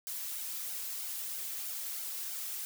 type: noise with flanger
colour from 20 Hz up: blue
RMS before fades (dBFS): -39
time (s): 0.07-2.65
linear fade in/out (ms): 0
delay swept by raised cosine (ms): 1.3 to 3.8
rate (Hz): 3.1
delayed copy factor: +0.75
effects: none